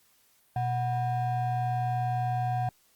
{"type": "ring-modulated tone", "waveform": "triangle", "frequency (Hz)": 429.7, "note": "A4", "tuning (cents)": -41, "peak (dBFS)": -21, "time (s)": [0.56, 2.69], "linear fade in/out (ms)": 2, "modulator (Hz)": 308, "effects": ["white hiss -65 dBFS RMS until 2.95 s", "Opus 48 kbps"]}